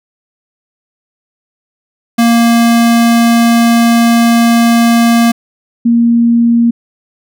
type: tone pair in turn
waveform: square / sine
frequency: 233.1 / 234.2 Hz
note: A#3 / A#3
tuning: 0 / +8 cents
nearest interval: unison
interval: 8 cents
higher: second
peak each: -6 / -5 dBFS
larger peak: second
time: 2.18-5.32 / 5.85-6.71 s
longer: first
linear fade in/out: 10 ms
effects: none